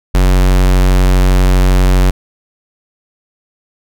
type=tone; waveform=square; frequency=46.25 Hz; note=F#1; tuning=in tune; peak=-7 dBFS; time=0.14-2.11 s; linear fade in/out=10 ms; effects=none